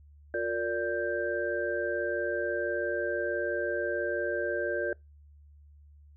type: tone cluster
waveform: sine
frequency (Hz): 356.5 / 462.5 / 581 / 1573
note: F4 / A#4 / D5 / G6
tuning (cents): +36 / -14 / -19 / +6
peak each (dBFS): -34 / -34 / -32 / -34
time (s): 0.34-4.93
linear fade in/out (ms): 2
effects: noise-tail reverb RT60 0.2 s tail -25 dB re dry + added 73 Hz sine -52 dBFS peak until 6.16 s